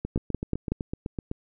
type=two click trains; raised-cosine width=3 ms; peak=-12 / -17 dBFS; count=4 / 11; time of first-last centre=0.16-0.72 / 0.05-1.314 s; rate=5.36 / 7.91 Hz; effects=none